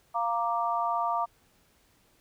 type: chord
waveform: sine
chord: Bb major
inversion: second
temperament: equal with one note detuned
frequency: 696 / 932.3 / 1174.7 Hz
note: F5 / Bb5 / D6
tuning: -6 / 0 / 0 cents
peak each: -30 dBFS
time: 0.14-1.26 s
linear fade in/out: 20 ms
effects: pink hiss -65 dBFS RMS until 2.2 s